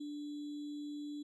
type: tone with sample-and-hold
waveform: sine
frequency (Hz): 293.7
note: D4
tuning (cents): 0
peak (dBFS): -40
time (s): 0-1.23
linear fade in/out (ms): 10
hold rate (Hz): 3675
effects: low-pass 6000 Hz 12 dB/octave